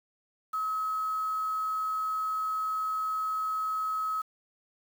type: tone with quantisation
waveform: sine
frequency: 1281 Hz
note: E6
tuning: 50 cents flat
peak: -28 dBFS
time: 0.53-4.22 s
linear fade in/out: 10 ms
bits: 8
effects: none